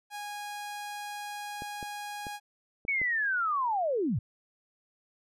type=tone; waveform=sawtooth; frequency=825 Hz; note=G#5; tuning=12 cents flat; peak=-33 dBFS; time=0.1-2.4 s; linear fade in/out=50 ms
type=clicks; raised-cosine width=2 ms; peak=-28 dBFS; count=5; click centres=1.621 / 1.828 / 2.268 / 2.851 / 3.016 s
type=linear sweep; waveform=sine; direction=down; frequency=2272 to 87.31 Hz; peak=-26 dBFS; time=2.88-4.19 s; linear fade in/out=5 ms
effects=resampled to 32000 Hz